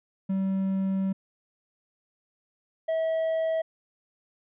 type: tone pair in turn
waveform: triangle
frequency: 192.2 / 646.5 Hz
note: G3 / E5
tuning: -34 / -34 cents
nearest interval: octave + major sixth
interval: 2100 cents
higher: second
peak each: -22 / -22 dBFS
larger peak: neither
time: 0.29-1.13 / 2.88-3.62 s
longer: first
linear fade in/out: 10 ms
effects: resampled to 8000 Hz